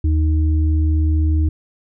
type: tone pair together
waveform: sine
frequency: 77.78 / 310.6 Hz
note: D#2 / D#4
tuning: 0 / -3 cents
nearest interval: 2 octaves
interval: 2397 cents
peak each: -13 / -25 dBFS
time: 0.04-1.49 s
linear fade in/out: 5 ms
effects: none